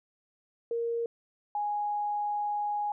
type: tone pair in turn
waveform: sine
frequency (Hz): 466.2 / 829.1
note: A#4 / G#5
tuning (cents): 0 / -3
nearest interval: minor seventh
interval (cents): 997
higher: second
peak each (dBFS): -28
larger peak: neither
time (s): 0.71-1.06 / 1.55-2.92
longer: second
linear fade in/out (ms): 2
effects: none